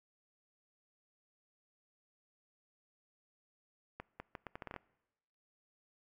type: accelerating click train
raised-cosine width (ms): 0.5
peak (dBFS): -28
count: 10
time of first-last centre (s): 4-4.763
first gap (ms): 200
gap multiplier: 0.76
effects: noise-tail reverb RT60 1.0 s tail -23 dB re dry